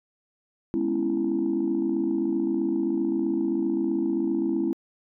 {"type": "chord", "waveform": "sine", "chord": "C# minor seventh", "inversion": "second", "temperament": "just", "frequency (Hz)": [207.9, 249.5, 277.2, 332.6], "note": ["G#3", "B3", "C#4", "E4"], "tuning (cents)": [2, 18, 0, 16], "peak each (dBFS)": [-30, -30, -28, -24], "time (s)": [0.74, 4.73], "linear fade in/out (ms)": 0, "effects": ["tanh soft clip ceiling -16 dBFS"]}